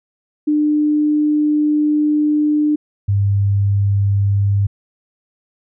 sine tone pair in turn, 299.9 / 100.08 Hz, D4 / G2, +36 / +36 cents, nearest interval octave + perfect fifth, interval 1900 cents, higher first, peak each -12 dBFS, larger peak neither, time 0.47-2.76 / 3.08-4.67 s, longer first, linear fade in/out 10 ms, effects none

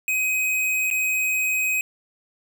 square tone with dropouts, 2521 Hz, D#7, 22 cents sharp, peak -21 dBFS, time 0.08-1.81 s, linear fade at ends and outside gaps 1 ms, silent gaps 0.902-0.911 s, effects none

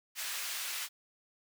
pink high-pass noise, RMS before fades -38 dBFS, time 0.15-0.89 s, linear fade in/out 50 ms, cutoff 1800 Hz, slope 12 dB/octave, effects none

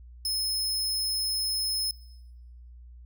sawtooth tone, 5180 Hz, E8, 31 cents flat, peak -24 dBFS, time 0.25-1.91 s, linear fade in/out 2 ms, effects noise-tail reverb RT60 1.0 s tail -23 dB re dry + added 60 Hz sine -45 dBFS peak until 3.05 s

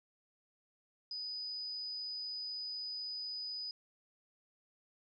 sine tone, 4978 Hz, D#8, in tune, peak -39 dBFS, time 1.11-3.71 s, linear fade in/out 2 ms, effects none

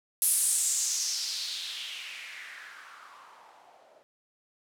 violet noise with low-pass filter sweep, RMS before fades -33 dBFS, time 0.22-4.03 s, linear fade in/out 0 ms, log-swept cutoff 11000 to 570 Hz, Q 3.6, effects none

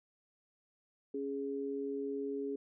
sine tone pair together, 277.2 / 415.3 Hz, C#4 / G#4, 0 / 0 cents, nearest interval perfect fifth, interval 700 cents, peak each -39 / -37 dBFS, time 1.14-2.56 s, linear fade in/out 5 ms, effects none

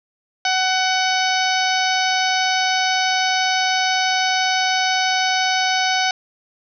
harmonic tone, 749 Hz, F#5, 21 cents sharp, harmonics 1 / 2 / 3 / 4 / 5 / 6 / 7 / 8, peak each -20 / -23 / -25 / -26 / -27 / -28 / -28 / -29 dBFS, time 0.45-6.11 s, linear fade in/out 2 ms, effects none

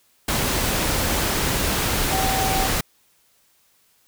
sine tone in noise, 766 Hz, G5, 40 cents flat, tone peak -23 dBFS, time 2.12-2.67 s, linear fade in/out 5 ms, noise pink, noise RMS -22 dBFS, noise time 0.28-2.81 s, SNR -4 dB, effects white hiss -61 dBFS RMS until 4.07 s

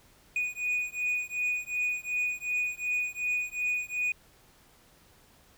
triangle beating tone pair, 2470 / 2472.7 Hz, D#7 / D#7, -13 / -11 cents, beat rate 2.7 Hz, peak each -30 dBFS, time 0.36-4.12 s, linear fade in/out 2 ms, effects pink hiss -60 dBFS RMS until 5.57 s

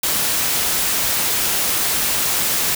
white noise, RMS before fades -19 dBFS, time 0.03-2.75 s, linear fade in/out 5 ms, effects none

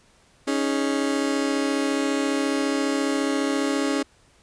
35% pulse chord, C# suspended second, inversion none, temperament just, 277.2 / 311.8 / 415.8 Hz, C#4 / D#4 / G#4, 0 / +4 / +2 cents, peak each -22 / -26 / -27 dBFS, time 0.47-4.03 s, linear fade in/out 10 ms, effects pink hiss -58 dBFS RMS until 4.42 s + resampled to 22050 Hz

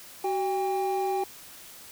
triangle tone pair together, 377.5 / 800.6 Hz, F#4 / G5, +35 / +36 cents, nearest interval octave + minor second, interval 1301 cents, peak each -26 dBFS, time 0.24-1.24 s, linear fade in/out 5 ms, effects white hiss -47 dBFS RMS until 1.91 s

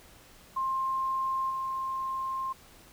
sine tone with level steps, 1058 Hz, C6, 19 cents sharp, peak -27 / -30 dBFS, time 0.56-2.53 s, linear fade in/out 10 ms, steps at 1.49 s, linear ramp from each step 20 ms, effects pink hiss -55 dBFS RMS until 2.92 s

